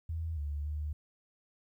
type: tone with pitch steps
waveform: sine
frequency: 81.5 / 72.9 / 75.2 Hz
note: E2 / D2 / D2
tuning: -19 / -12 / +42 cents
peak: -33 dBFS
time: 0.09-0.93 s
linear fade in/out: 5 ms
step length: 280 ms
effects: 12-bit